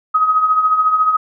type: tone with tremolo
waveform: sine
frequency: 1263 Hz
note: D#6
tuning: 26 cents sharp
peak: -8 dBFS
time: 0.14-1.17 s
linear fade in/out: 10 ms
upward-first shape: triangle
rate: 14 Hz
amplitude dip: 65%
effects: none